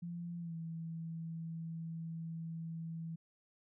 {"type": "tone with pitch glide", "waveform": "sine", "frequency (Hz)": [171.9, 164.04], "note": ["F3", "E3"], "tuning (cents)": [-27, -8], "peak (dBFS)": -40, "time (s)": [0.02, 3.16], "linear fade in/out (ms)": 10, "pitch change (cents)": -81, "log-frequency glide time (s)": [0.39, 0.55], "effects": []}